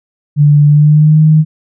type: tone with pitch glide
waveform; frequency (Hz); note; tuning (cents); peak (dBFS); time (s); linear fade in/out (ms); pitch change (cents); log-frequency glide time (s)
sine; 146.8 to 155.53; D3 to D#3; 0 to 0; -3; 0.36-1.45; 50; +100; 0.67-1.21
effects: none